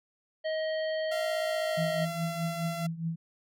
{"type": "harmonic tone", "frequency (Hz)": 631, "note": "D#5", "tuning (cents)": 24, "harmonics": [1, 3, 5, 7], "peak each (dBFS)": [-29, -39, -43, -46], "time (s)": [0.44, 2.06], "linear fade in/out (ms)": 20}
{"type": "tone with pitch glide", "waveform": "sawtooth", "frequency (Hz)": [688, 678.9], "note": ["F5", "F5"], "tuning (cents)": [-26, -49], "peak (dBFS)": -31, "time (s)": [1.11, 2.87], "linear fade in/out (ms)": 10, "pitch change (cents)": -23, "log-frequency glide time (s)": [1.38, 2.19]}
{"type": "tone with tremolo", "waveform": "sine", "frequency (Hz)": 164.81, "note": "E3", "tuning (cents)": 0, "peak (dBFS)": -27, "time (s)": [1.77, 3.16], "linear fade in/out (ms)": 10, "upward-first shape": "triangle", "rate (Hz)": 4.8, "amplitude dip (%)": 85}
{"effects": []}